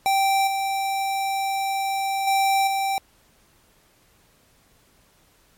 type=tone with level steps; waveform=square; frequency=781 Hz; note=G5; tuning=7 cents flat; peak=-18 / -23 / -18 / -22 dBFS; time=0.06-2.98 s; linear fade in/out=0 ms; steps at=0.47 / 2.27 / 2.67 s; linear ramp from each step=5 ms; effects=pink hiss -59 dBFS RMS until 5.57 s + MP3 64 kbps